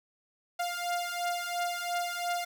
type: beating tone pair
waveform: sawtooth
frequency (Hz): 700 / 702.9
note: F5 / F5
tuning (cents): +4 / +11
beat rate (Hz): 2.9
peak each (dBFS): -30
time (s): 0.59-2.45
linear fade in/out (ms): 10
effects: none